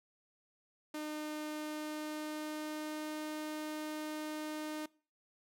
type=tone with pitch glide; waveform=sawtooth; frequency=304.3 to 306.6 Hz; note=D#4 to D#4; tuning=-38 to -25 cents; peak=-35 dBFS; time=0.94-4.86 s; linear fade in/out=5 ms; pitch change=+13 cents; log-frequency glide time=1.47-3.13 s; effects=noise-tail reverb RT60 0.4 s tail -22 dB re dry